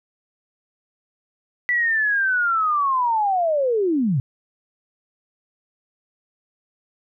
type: linear sweep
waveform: sine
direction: down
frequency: 1975.5 to 116.54 Hz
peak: -17 dBFS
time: 1.69-4.2 s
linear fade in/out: 0 ms
effects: none